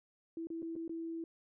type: tone with dropouts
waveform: sine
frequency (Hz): 329.6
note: E4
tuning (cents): 0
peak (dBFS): -38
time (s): 0.37-1.24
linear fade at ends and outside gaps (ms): 2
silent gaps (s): 0.471-0.502 / 0.621-0.627 / 0.755-0.762 / 0.879-0.894
effects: none